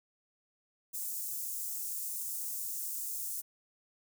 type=high-pass noise; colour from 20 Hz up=white; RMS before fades=-38 dBFS; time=0.93-3.42 s; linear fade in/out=20 ms; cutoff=6900 Hz; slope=24 dB/octave; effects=none